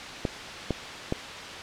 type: clicks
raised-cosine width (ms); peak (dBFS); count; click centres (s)
2; -12; 3; 0.252 / 0.707 / 1.124
effects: white hiss -37 dBFS RMS until 1.62 s + low-pass 4000 Hz 12 dB/octave